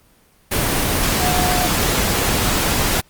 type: tone in noise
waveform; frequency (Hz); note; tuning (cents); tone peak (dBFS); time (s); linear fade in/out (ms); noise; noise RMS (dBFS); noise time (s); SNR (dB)
sine; 724; F#5; -38; -21; 1.2-1.67; 10; pink; -18; 0.51-3.01; -6
effects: pink hiss -54 dBFS RMS until 3.09 s + Opus 24 kbps